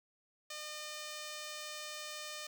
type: tone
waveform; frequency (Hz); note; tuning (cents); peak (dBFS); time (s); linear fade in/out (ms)
5% pulse; 606; D#5; -46; -31; 0.5-2.47; 5
effects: none